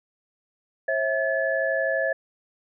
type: tone cluster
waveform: sine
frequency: 539 / 651 / 1719 Hz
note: C#5 / E5 / A6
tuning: -49 / -22 / -41 cents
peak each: -26 dBFS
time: 0.88-2.13 s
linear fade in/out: 5 ms
effects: none